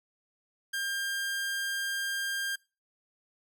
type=tone; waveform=sawtooth; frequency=1600 Hz; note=G6; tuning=35 cents sharp; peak=-27 dBFS; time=0.73-2.56 s; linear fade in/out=10 ms; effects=noise-tail reverb RT60 0.3 s tail -23 dB re dry